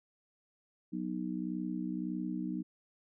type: chord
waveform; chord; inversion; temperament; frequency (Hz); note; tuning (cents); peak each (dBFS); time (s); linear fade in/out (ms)
sine; B major; second; just; 185.21 / 246.9 / 308.7; F#3 / B3 / D#4; +2 / 0 / -14; -38 / -39 / -38; 0.92-2.63; 20
effects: none